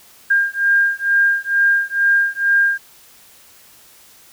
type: beating tone pair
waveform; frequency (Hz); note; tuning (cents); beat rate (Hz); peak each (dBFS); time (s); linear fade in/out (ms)
sine; 1605 / 1607.2; G6 / G6; +40 / +43; 2.2; -16; 0.3-2.78; 10
effects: white hiss -47 dBFS RMS until 4.32 s